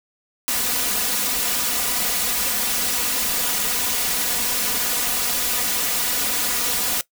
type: noise with comb filter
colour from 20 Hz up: white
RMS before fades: -22 dBFS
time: 0.48-7.01 s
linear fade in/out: 0 ms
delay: 4.1 ms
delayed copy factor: +1
effects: noise-tail reverb RT60 0.1 s tail -19 dB re dry